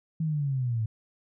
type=linear sweep; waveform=sine; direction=down; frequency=162.9 to 107 Hz; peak=-25 dBFS; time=0.2-0.86 s; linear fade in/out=5 ms; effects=none